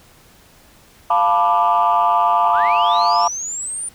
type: chord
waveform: sine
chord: B half-diminished seventh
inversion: second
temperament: equal with one note detuned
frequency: 698.5 / 880 / 987.8 / 1180.1 Hz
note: F5 / A5 / B5 / D6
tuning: 0 / 0 / 0 / +8 cents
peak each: -17 dBFS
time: 1.1-3.28 s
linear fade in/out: 5 ms
type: linear sweep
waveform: sine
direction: up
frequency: 698 to 9397 Hz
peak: -23 dBFS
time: 2.44-3.89 s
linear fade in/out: 5 ms
effects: tanh soft clip ceiling -6 dBFS + pink hiss -49 dBFS RMS until 3.94 s